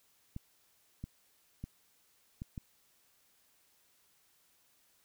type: clicks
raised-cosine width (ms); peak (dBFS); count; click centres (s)
5; -28; 5; 0.364 / 1.04 / 1.64 / 2.419 / 2.578
effects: white hiss -70 dBFS RMS until 5.04 s